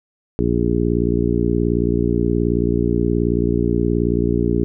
harmonic tone, 58.7 Hz, A#1, 13 cents sharp, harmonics 1 / 2 / 3 / 4 / 5 / 6 / 7, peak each -23 / -23 / -23 / -23 / -23 / -23 / -23 dBFS, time 0.39-4.64 s, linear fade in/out 0 ms, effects none

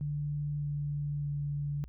sine tone with pitch steps, 146.83 / 145.73 / 144.64 Hz, D3 / D3 / D3, 0 / -13 / -26 cents, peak -31 dBFS, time 0.01-1.84 s, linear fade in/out 0 ms, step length 610 ms, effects added 60 Hz sine -47 dBFS peak until 1.88 s

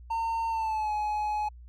triangle tone with pitch glide, 910 to 844.2 Hz, A#5 to G#5, -42 to +28 cents, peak -25 dBFS, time 0.1-1.49 s, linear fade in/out 10 ms, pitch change -130 cents, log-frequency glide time 0.49-0.92 s, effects added 60 Hz sine -45 dBFS peak until 1.68 s

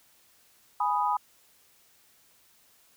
sine chord, G# minor, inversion none, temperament equal, 830.6 / 987.8 / 1244.5 Hz, G#5 / B5 / D#6, 0 / 0 / 0 cents, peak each -28 / -27 / -30 dBFS, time 0.8-1.17 s, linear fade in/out 5 ms, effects white hiss -62 dBFS RMS until 2.96 s

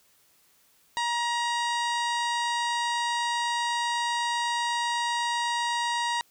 harmonic tone, 948 Hz, A#5, 29 cents sharp, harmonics 1 / 2 / 3 / 4 / 5 / 6 / 7 / 8 / 9, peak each -27 / -32 / -38 / -35 / -40 / -44 / -46 / -46 / -43 dBFS, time 0.97-6.21 s, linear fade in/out 0 ms, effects white hiss -63 dBFS RMS until 6.3 s

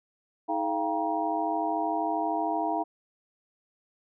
sine tone cluster, 317.6 / 425.4 / 690 / 783 / 947 Hz, D#4 / G#4 / F5 / G5 / A#5, +36 / +42 / -21 / -2 / +27 cents, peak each -32 / -38 / -30 / -32 / -32 dBFS, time 0.48-2.84 s, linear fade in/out 20 ms, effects none

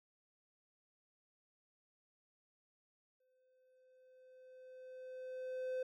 triangle tone with exponential growth, 513 Hz, C5, 34 cents flat, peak -34 dBFS, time 3.2-5.83 s, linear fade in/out 5 ms, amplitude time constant 570 ms, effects none

